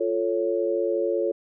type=chord; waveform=sine; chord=F augmented; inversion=none; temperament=equal; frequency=349.2 / 440 / 554.4 Hz; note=F4 / A4 / C#5; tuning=0 / 0 / 0 cents; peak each=-26 dBFS; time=0-1.32 s; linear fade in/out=10 ms; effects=none